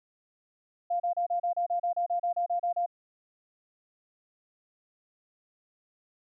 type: tone bursts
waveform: sine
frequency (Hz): 698.5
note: F5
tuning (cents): 0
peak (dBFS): -25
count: 15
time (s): 0.9-2.862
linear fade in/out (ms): 10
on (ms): 100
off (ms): 33
effects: none